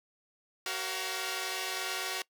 5% pulse chord, Gb major seventh, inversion none, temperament equal with one note detuned, 377.1 / 466.2 / 554.4 / 698.5 Hz, Gb4 / Bb4 / Db5 / F5, +33 / 0 / 0 / 0 cents, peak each -25 / -29 / -31 / -28 dBFS, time 0.66-2.22 s, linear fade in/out 2 ms, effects noise-tail reverb RT60 0.1 s tail -22 dB re dry

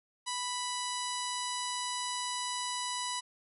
harmonic tone with a mistuned harmonic, 987.8 Hz, B5, in tune, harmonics 1 / 2 / 3 / 4 / 5 / 6 / 7 / 8 / 9 / 10, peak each -37 / -44 / -43 / -41 / -44 / -45 / -48 / -45 / -48 / -45 dBFS, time 0.26-3.21 s, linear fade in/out 20 ms, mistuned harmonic 10, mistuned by +46 cents, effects none

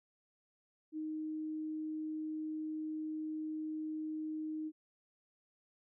sine tone, 311.1 Hz, D#4, in tune, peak -37 dBFS, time 0.92-4.72 s, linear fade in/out 50 ms, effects none

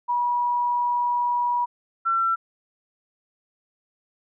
sine tone pair in turn, 968 / 1349.3 Hz, B5 / E6, -35 / +40 cents, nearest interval tritone, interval 575 cents, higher second, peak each -20 / -19 dBFS, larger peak second, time 0.08-1.66 / 2.05-2.36 s, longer first, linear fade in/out 20 ms, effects none

